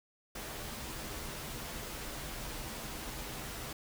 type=noise with comb filter; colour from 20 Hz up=pink; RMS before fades=-42 dBFS; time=0.35-3.73 s; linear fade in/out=5 ms; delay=11 ms; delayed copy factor=-0.55; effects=none